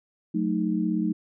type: chord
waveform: sine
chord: D# diminished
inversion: first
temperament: equal with one note detuned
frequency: 183.61 / 220 / 311.1 Hz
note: F#3 / A3 / D#4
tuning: -13 / 0 / 0 cents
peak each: -27 dBFS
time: 0.34-1.13 s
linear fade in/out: 10 ms
effects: none